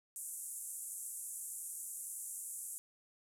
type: band-pass noise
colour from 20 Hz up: pink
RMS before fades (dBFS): -45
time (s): 0.16-2.78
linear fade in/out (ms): 0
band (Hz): 7600 to 12000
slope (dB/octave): 48
effects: none